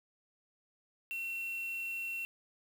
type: tone with quantisation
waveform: sine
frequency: 2718 Hz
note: F7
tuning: 48 cents flat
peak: -36 dBFS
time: 1.11-2.25 s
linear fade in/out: 0 ms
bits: 8
effects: none

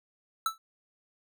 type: tone with exponential decay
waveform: square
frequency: 1318.5 Hz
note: E6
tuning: in tune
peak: -23 dBFS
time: 0.46-0.58 s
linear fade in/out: 2 ms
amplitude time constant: 24 ms
effects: none

